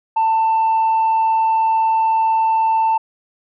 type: tone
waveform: sine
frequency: 891 Hz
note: A5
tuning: 22 cents sharp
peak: -11 dBFS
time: 0.16-2.98 s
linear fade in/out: 10 ms
effects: tanh soft clip ceiling -11 dBFS